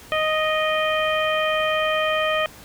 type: harmonic tone with a mistuned harmonic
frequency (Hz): 623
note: D#5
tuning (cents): +2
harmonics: 1 / 2 / 3 / 4 / 5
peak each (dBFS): -22 / -25 / -27 / -28 / -29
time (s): 0.12-2.46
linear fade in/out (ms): 0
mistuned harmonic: 4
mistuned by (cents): -23
effects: pink hiss -44 dBFS RMS until 2.64 s